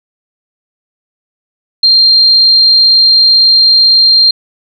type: tone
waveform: sine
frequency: 4186 Hz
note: C8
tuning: in tune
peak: -3 dBFS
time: 1.83-4.31 s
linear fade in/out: 5 ms
effects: none